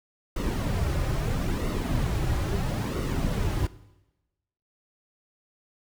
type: noise with flanger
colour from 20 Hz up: brown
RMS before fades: -27 dBFS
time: 0.36-3.67 s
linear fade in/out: 5 ms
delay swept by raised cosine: 1.2 to 4.5 ms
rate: 0.76 Hz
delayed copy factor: -0.55
effects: noise-tail reverb RT60 1.0 s tail -18 dB re dry